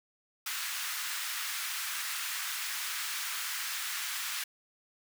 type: high-pass noise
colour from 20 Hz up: pink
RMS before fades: -36 dBFS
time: 0.46-4.44 s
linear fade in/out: 5 ms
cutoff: 1300 Hz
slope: 24 dB/octave
effects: none